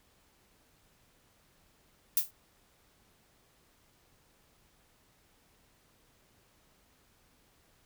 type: noise with exponential decay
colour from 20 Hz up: violet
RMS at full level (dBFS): -22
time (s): 2.17-2.31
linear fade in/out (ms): 2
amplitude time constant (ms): 30
effects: pink hiss -67 dBFS RMS until 7.85 s